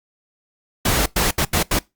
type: noise bursts at uneven times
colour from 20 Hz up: pink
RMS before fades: -18 dBFS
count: 5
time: 0.85-1.06 / 1.16-1.31 / 1.38-1.45 / 1.53-1.63 / 1.71-1.79 s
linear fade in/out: 5 ms
effects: noise-tail reverb RT60 0.2 s tail -22 dB re dry + Opus 48 kbps

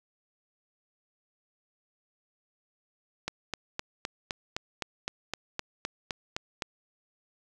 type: click train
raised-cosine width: 0.2 ms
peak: -14 dBFS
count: 14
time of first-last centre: 3.28-6.622 s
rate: 3.89 Hz
effects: none

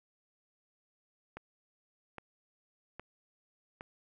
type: click train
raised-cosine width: 0.5 ms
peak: -28 dBFS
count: 4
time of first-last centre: 1.37-3.809 s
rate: 1.23 Hz
effects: none

